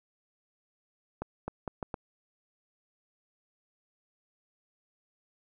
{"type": "accelerating click train", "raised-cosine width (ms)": 1, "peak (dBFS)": -20, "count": 5, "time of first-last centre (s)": [1.22, 1.942], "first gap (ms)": 260, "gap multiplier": 0.76, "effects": []}